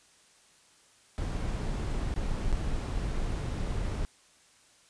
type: noise with dropouts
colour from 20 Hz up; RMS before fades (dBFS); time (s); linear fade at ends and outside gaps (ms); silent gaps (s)
brown; -31; 1.18-4.05; 0; 2.14-2.162 / 2.52-2.527
effects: white hiss -61 dBFS RMS until 4.89 s + resampled to 22050 Hz